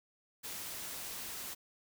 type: noise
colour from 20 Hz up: white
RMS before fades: -43 dBFS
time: 0.43-1.55 s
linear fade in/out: 20 ms
effects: none